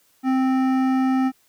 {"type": "tone with hard clipping", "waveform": "sine", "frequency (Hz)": 261.6, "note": "C4", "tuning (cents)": 0, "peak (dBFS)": -19, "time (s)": [0.23, 1.32], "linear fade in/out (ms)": 50, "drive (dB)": 13, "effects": ["white hiss -61 dBFS RMS until 1.48 s"]}